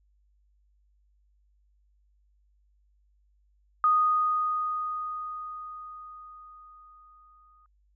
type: tone with exponential decay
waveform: sine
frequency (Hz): 1240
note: D#6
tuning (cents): -6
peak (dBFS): -18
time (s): 3.84-7.66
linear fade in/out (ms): 1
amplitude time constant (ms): 830
effects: added 50 Hz sine -63 dBFS peak until 7.95 s